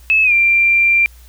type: tone with pitch glide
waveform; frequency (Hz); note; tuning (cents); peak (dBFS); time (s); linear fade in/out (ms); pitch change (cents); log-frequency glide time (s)
sine; 2600 to 2370; E7 to D7; -24 to +15; -9; 0.1-1.06; 0; -161; 0.23-0.33
effects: added 60 Hz sine -39 dBFS peak until 1.28 s + white hiss -49 dBFS RMS until 1.28 s